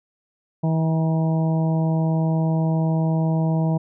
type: harmonic tone with a mistuned harmonic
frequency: 161.1 Hz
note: E3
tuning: 39 cents flat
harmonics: 1 / 2 / 3 / 4 / 5 / 6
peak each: -18 / -29 / -34 / -30 / -35 / -36 dBFS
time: 0.63-3.78 s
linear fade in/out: 10 ms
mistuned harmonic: 6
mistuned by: -24 cents
effects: none

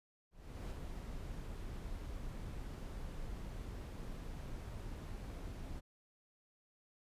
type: noise with ADSR envelope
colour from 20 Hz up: brown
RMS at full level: -42 dBFS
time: 0.31-5.81 s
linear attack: 390 ms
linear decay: 33 ms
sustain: -3 dB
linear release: 26 ms
effects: resampled to 32000 Hz

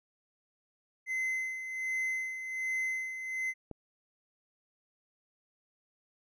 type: tone with tremolo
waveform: triangle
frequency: 2054 Hz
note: C7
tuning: 33 cents flat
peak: -28 dBFS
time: 1.06-3.54 s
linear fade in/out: 50 ms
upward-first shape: sine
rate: 1.3 Hz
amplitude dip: 60%
type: click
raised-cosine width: 2 ms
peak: -28 dBFS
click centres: 3.713 s
effects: none

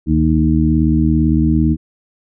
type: harmonic tone with a mistuned harmonic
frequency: 77.78 Hz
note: D#2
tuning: in tune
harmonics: 1 / 2 / 3 / 4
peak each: -16 / -16 / -16 / -16 dBFS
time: 0.06-1.77 s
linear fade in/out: 50 ms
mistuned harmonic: 1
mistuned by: -90 cents
effects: none

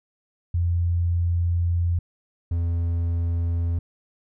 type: tone pair in turn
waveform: sine / triangle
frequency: 86.3 / 84.96 Hz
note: F2 / F2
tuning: -20 / -47 cents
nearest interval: unison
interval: 27 cents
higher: first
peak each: -19 dBFS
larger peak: neither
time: 0.54-1.99 / 2.51-3.79 s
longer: first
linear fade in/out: 5 ms
effects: none

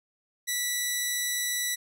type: tone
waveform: 10% pulse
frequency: 1961 Hz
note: B6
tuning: 13 cents flat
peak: -18 dBFS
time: 0.47-1.76 s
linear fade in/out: 20 ms
effects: none

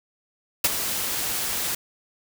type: noise with ADSR envelope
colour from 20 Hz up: white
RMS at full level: -17 dBFS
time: 0.64-1.75 s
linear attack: 6 ms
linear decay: 33 ms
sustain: -10 dB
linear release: 5 ms
effects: none

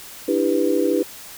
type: chord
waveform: sine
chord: E minor seventh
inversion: third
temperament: just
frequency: 296.7 / 329.6 / 395.6 / 494.4 Hz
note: D4 / E4 / G4 / B4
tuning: +18 / 0 / +16 / +2 cents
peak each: -22 dBFS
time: 0.28-1.03 s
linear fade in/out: 5 ms
effects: white hiss -39 dBFS RMS until 1.37 s

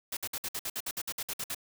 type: noise bursts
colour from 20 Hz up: white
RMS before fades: -35 dBFS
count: 14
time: 0.12-1.547 s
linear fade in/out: 5 ms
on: 49 ms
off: 57 ms
effects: none

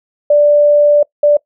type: tone bursts at uneven times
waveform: sine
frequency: 587.3 Hz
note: D5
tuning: in tune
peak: -5 dBFS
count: 2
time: 0.3-1.03 / 1.23-1.37 s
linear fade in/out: 5 ms
effects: noise-tail reverb RT60 0.1 s tail -23 dB re dry

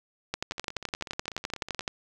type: two click trains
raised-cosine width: 0.2 ms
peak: -12 / -22 dBFS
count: 19 / 22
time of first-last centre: 0.34-1.878 / 0.52-1.808 s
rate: 11.7 / 16.3 Hz
effects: none

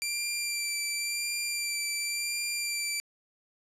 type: tone with vibrato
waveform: 15% pulse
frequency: 2359 Hz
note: D7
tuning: 7 cents sharp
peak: -23 dBFS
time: 0.02-3 s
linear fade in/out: 0 ms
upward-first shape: sine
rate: 0.93 Hz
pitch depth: 19 cents each way
effects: resampled to 32000 Hz + 9-bit

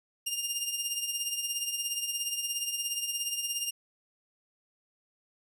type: tone with tremolo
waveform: 15% pulse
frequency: 2811 Hz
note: F7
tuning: 11 cents sharp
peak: -21 dBFS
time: 0.26-3.71 s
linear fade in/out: 10 ms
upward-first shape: triangle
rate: 17 Hz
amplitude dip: 65%
effects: none

